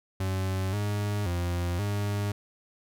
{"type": "tone with pitch steps", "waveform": "40% pulse", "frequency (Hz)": [94.8, 103.1, 87.5, 102.2], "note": ["F#2", "G#2", "F2", "G#2"], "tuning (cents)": [43, -12, 4, -27], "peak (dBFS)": -26, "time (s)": [0.2, 2.32], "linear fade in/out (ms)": 5, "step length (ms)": 530, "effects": []}